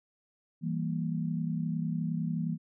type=chord; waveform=sine; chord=E diminished; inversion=none; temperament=equal; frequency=164.81 / 196 / 233.1 Hz; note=E3 / G3 / Bb3; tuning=0 / 0 / 0 cents; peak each=-31 / -37 / -35 dBFS; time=0.61-2.58 s; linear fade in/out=50 ms; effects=none